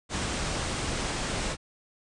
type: low-pass noise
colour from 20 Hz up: pink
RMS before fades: -31 dBFS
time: 0.09-1.57 s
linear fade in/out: 50 ms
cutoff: 9300 Hz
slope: 96 dB/octave
effects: none